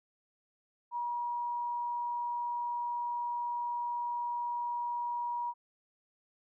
sine tone, 958 Hz, A#5, 47 cents sharp, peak -32 dBFS, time 0.91-5.54 s, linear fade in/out 50 ms, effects none

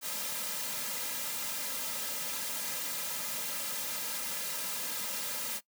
white noise with comb filter, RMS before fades -36 dBFS, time 0.01-5.61 s, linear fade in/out 50 ms, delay 2.7 ms, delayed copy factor -0.9, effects noise-tail reverb RT60 0.1 s tail -20 dB re dry + high-pass 200 Hz 12 dB/octave

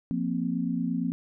sine chord, F suspended fourth, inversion none, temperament equal, 174.61 / 233.1 / 261.6 Hz, F3 / Bb3 / C4, 0 / 0 / 0 cents, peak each -30 dBFS, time 0.11-1.12 s, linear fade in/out 0 ms, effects none

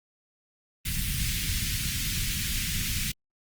pink band-stop noise, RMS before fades -29 dBFS, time 0.85-3.12 s, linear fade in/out 10 ms, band 190 to 2000 Hz, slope 24 dB/octave, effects Opus 32 kbps

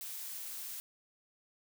blue noise, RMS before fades -43 dBFS, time 0.01-0.8 s, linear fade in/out 0 ms, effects none

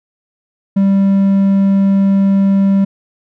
triangle tone, 196 Hz, G3, in tune, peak -6 dBFS, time 0.76-2.85 s, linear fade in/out 10 ms, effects none

